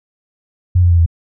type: tone with pitch steps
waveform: sine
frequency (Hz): 89.9 / 87.69 / 85.54 / 83.44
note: F#2 / F2 / F2 / E2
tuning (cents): -49 / +8 / -35 / +22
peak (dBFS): -7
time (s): 0.75-1.062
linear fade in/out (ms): 10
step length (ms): 78
effects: none